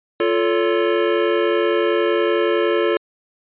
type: chord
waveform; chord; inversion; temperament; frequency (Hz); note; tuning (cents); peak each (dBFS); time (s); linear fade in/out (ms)
square; F augmented; none; equal with one note detuned; 349.2 / 440 / 565; F4 / A4 / C#5; 0 / 0 / +33; -20 / -20 / -23; 0.2-2.97; 2
effects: resampled to 8000 Hz